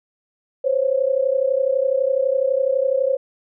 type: tone pair together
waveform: sine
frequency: 517 / 549 Hz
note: C5 / C#5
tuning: -21 / -17 cents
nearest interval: minor second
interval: 104 cents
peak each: -19 dBFS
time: 0.64-3.17 s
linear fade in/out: 10 ms
effects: none